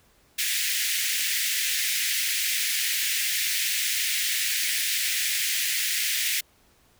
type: high-pass noise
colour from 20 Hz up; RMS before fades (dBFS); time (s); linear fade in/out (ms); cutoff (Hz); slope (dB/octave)
pink; -26; 0.38-6.41; 10; 1800; 48
effects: pink hiss -61 dBFS RMS until 6.99 s

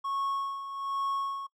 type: tone with tremolo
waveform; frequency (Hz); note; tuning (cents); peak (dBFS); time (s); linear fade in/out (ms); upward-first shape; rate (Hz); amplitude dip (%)
triangle; 1100; C#6; -14; -26; 0.04-1.47; 10; sine; 1.2; 65
effects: noise-tail reverb RT60 0.1 s tail -23 dB re dry

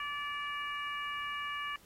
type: harmonic tone with a mistuned harmonic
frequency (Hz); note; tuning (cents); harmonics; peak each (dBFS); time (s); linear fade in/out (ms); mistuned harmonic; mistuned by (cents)
580; D5; -22; 2 / 3 / 4 / 5; -38 / -41 / -42 / -43; 0-1.76; 2; 5; -15
effects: pink hiss -60 dBFS RMS until 1.85 s + MP3 64 kbps

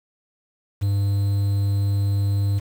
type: tone with quantisation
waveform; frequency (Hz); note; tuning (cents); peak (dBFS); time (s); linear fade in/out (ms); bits
triangle; 99.9; G2; +33; -16; 0.81-2.6; 20; 7
effects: none

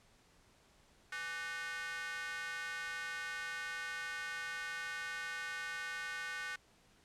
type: tone with high-pass filter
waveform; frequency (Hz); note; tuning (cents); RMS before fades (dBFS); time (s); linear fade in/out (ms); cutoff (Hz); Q
square; 166.3; E3; +16; -42; 1.12-6.56; 5; 1600; 4.1
effects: pink hiss -67 dBFS RMS until 7.04 s + low-pass 9000 Hz 12 dB/octave

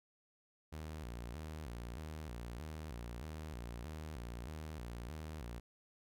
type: tone with vibrato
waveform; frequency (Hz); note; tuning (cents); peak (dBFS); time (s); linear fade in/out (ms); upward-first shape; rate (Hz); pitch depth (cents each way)
sawtooth; 67.7; C#2; -40; -40; 0.72-5.6; 10; square; 1.6; 240
effects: none

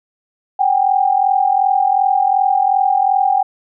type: tone pair together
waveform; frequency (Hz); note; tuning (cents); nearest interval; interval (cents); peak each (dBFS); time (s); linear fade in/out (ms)
sine; 760.3 / 803; F#5 / G5; +47 / +41; minor second; 94; -14; 0.59-3.43; 10
effects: none

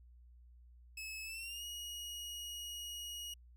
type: tone with pitch glide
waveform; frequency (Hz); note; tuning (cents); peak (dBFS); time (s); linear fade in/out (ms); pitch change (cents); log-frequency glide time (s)
sawtooth; 2590 to 2890; E7 to F#7; -31 to -41; -40; 0.97-3.34; 5; +190; 1.24-1.64
effects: added 60 Hz sine -57 dBFS peak until 3.56 s

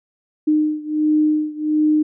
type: beating tone pair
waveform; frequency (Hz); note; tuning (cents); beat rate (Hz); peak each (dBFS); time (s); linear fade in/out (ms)
sine; 304.9 / 306.3; D#4 / D#4; -35 / -27; 1.4; -17 / -19; 0.47-2.03; 10
effects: none

